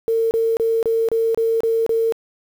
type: tone bursts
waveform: sine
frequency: 453.5 Hz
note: A#4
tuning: 48 cents flat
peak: -15 dBFS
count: 8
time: 0.08-2.123 s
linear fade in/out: 0 ms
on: 230 ms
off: 29 ms
effects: 7-bit